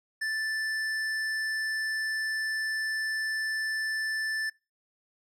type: tone with hard clipping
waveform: sine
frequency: 1760 Hz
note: A6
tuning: in tune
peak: -30 dBFS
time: 0.21-4.5 s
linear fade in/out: 10 ms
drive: 10 dB
effects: noise-tail reverb RT60 0.3 s tail -25 dB re dry